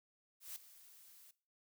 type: noise with ADSR envelope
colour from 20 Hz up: blue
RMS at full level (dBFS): -45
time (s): 0.4-1.31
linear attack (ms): 160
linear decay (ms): 4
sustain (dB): -16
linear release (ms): 4
effects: noise-tail reverb RT60 0.4 s tail -19 dB re dry